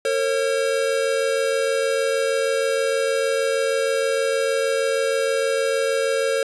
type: tone pair together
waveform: square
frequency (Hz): 456.4 / 542.8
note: A#4 / C#5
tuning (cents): -37 / -36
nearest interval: minor third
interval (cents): 301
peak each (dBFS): -23 / -22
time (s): 0.05-6.43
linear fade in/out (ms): 2
effects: resampled to 24000 Hz + 8-bit